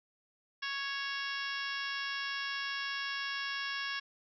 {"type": "harmonic tone with a mistuned harmonic", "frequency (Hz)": 554.4, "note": "C#5", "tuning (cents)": 0, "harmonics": [2, 3, 4, 5, 6, 7, 8, 9, 10], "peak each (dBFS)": [-43, -38, -45, -43, -44, -49, -51, -49, -46], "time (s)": [0.62, 4], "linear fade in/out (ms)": 10, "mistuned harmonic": 10, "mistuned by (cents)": -26, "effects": []}